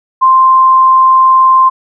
sine tone, 1046.5 Hz, C6, in tune, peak -3 dBFS, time 0.21-1.7 s, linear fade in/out 20 ms, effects none

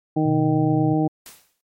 harmonic tone, 155.56 Hz, D#3, in tune, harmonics 1 / 2 / 3 / 4 / 5, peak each -22 / -19 / -29 / -30 / -27 dBFS, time 0.16-1.08 s, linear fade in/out 10 ms
sine tone with vibrato, 127.1 Hz, C3, 50 cents flat, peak -23 dBFS, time 0.25-0.94 s, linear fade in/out 10 ms, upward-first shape sine, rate 16 Hz, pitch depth 26 cents each way
white noise with exponential decay, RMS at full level -38 dBFS, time 1.26-1.61 s, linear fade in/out 2 ms, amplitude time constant 74 ms
effects MP3 64 kbps

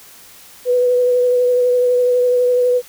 sine tone with vibrato, 494.8 Hz, B4, 3 cents sharp, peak -11 dBFS, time 0.65-2.82 s, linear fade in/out 50 ms, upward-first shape triangle, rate 12 Hz, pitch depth 20 cents each way, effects white hiss -42 dBFS RMS until 2.88 s

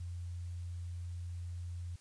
sine tone, 87.31 Hz, F2, in tune, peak -39 dBFS, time 0-1.96 s, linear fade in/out 5 ms, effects white hiss -64 dBFS RMS until 2 s + resampled to 22050 Hz

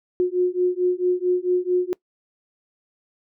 sine beating tone pair, 358.9 / 363.4 Hz, F4 / F#4, +47 / -31 cents, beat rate 4.5 Hz, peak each -21 dBFS, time 0.2-1.93 s, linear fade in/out 0 ms, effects noise-tail reverb RT60 0.1 s tail -23 dB re dry

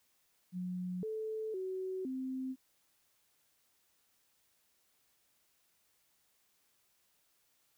sine tone with pitch steps, 181.1 / 437.2 / 375.3 / 260.7 Hz, F#3 / A4 / F#4 / C4, -37 / -11 / +25 / -6 cents, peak -36 dBFS, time 0.52-2.56 s, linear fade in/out 50 ms, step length 510 ms, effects white hiss -74 dBFS RMS until 7.77 s

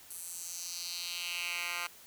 10% pulse tone with high-pass filter sweep, 174.2 Hz, F3, 4 cents flat, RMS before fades -39 dBFS, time 0.1-1.87 s, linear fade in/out 5 ms, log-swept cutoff 10000 to 1600 Hz, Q 2.3, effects white hiss -55 dBFS RMS until 2.06 s

